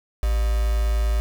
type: tone with quantisation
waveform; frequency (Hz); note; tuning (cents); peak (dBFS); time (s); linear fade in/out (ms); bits
sine; 54.9; A1; -3; -18; 0.23-1.2; 0; 5
effects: none